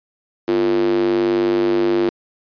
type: tone with high-pass filter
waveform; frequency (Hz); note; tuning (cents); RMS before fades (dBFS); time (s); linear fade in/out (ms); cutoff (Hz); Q
square; 49.51; G1; +18; -17; 0.48-2.09; 0; 330; 7.4
effects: resampled to 11025 Hz